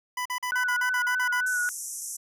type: tone bursts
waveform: 25% pulse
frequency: 995 Hz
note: B5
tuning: 13 cents sharp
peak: -24 dBFS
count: 10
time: 0.17-1.407 s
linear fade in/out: 5 ms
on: 85 ms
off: 43 ms
type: tone with vibrato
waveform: sine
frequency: 1480 Hz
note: F#6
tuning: in tune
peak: -24 dBFS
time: 0.52-1.69 s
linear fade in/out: 0 ms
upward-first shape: sine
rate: 3.4 Hz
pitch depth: 30 cents each way
type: band-pass noise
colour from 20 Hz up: pink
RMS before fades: -36 dBFS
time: 1.46-2.17 s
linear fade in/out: 10 ms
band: 5700 to 12000 Hz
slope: 96 dB/octave
effects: none